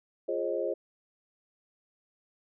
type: chord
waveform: sine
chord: F minor seventh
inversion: none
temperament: equal with one note detuned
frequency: 349.2 / 415.3 / 536.7 / 622.3 Hz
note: F4 / Ab4 / C5 / Eb5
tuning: 0 / 0 / +44 / 0 cents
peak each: -35 / -34 / -32 / -35 dBFS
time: 0.28-0.74 s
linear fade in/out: 10 ms
effects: none